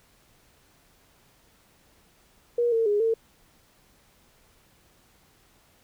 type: tone with pitch steps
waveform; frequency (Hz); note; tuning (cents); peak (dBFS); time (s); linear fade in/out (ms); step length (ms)
sine; 477 / 453.9 / 413.1 / 452.2; A#4 / A#4 / G#4 / A4; +40 / -46 / -9 / +47; -20; 2.58-3.14; 5; 140
effects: pink hiss -61 dBFS RMS until 5.83 s